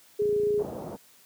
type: tone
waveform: sine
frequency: 415.3 Hz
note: G#4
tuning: in tune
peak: -22 dBFS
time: 0.19-0.63 s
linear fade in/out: 10 ms
type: click train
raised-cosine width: 3 ms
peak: -26 dBFS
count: 14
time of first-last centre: 0.22-0.684 s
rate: 28 Hz
type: low-pass noise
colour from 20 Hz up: white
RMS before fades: -37 dBFS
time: 0.58-0.97 s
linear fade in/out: 20 ms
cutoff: 720 Hz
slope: 24 dB/octave
effects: white hiss -57 dBFS RMS until 1.25 s + high-pass 100 Hz 12 dB/octave